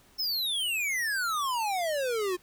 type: exponential sweep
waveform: square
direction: down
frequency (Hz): 5360 to 349.2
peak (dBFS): -28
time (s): 0.18-2.37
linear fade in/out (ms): 20
effects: pink hiss -60 dBFS RMS until 2.42 s